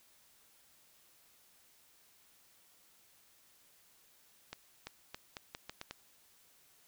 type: accelerating click train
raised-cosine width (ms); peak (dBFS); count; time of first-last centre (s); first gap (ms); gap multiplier
0.2; -25; 8; 4.53-5.91; 340; 0.81
effects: white hiss -66 dBFS RMS until 6.87 s